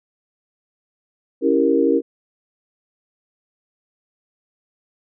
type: chord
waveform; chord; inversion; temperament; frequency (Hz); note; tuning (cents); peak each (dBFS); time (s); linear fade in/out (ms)
sine; C# diminished seventh; none; equal; 277.2 / 329.6 / 392 / 466.2; C#4 / E4 / G4 / Bb4; 0 / 0 / 0 / 0; -19 / -19 / -21 / -18; 1.41-2.02; 50
effects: none